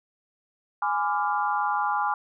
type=chord; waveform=sine; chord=G# diminished seventh; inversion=none; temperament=equal with one note detuned; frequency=830.6 / 1008.5 / 1174.7 / 1396.9 Hz; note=G#5 / B5 / D6 / F6; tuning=0 / +36 / 0 / 0 cents; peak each=-26 / -29 / -29 / -31 dBFS; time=0.82-2.14 s; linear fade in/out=2 ms; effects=none